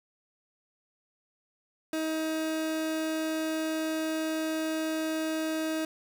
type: tone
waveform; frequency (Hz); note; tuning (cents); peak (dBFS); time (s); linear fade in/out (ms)
30% pulse; 316.7; D#4; +31; -26; 1.93-5.85; 2
effects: 11-bit